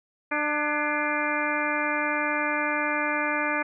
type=harmonic tone with a mistuned harmonic; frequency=298.2 Hz; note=D4; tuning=27 cents sharp; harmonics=1 / 2 / 3 / 4 / 5 / 6 / 7 / 8; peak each=-32 / -32 / -32 / -32 / -32 / -32 / -32 / -32 dBFS; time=0.31-3.63 s; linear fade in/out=10 ms; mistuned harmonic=6; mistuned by=-78 cents; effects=none